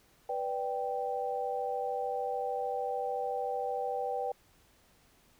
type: chord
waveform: sine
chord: G major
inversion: first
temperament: equal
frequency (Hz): 493.9 / 587.3 / 784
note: B4 / D5 / G5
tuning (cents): 0 / 0 / 0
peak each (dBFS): -35 / -39 / -34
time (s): 0.29-4.32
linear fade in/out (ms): 5
effects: pink hiss -65 dBFS RMS until 5.39 s